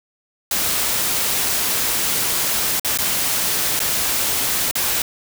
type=noise with dropouts; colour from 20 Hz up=white; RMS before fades=-20 dBFS; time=0.51-5.02 s; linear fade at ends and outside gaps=2 ms; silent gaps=2.797-2.847 / 2.975-2.986 / 3.793-3.801 / 4.712-4.754 s; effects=none